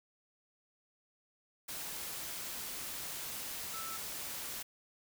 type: tone in noise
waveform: sine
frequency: 1318.5 Hz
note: E6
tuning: in tune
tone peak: -44 dBFS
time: 3.73-3.97 s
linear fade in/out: 10 ms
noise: white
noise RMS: -42 dBFS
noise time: 1.68-4.63 s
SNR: -5 dB
effects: none